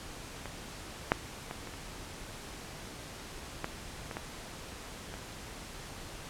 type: clicks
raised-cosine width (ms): 0.5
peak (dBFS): -25 / -8 / -23 / -27 / -30 / -17 / -24 / -21 / -26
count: 9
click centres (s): 0.457 / 1.119 / 1.511 / 1.673 / 1.738 / 3.644 / 4.112 / 4.169 / 5.14
effects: pink hiss -45 dBFS RMS until 6.29 s + low-pass 10000 Hz 12 dB/octave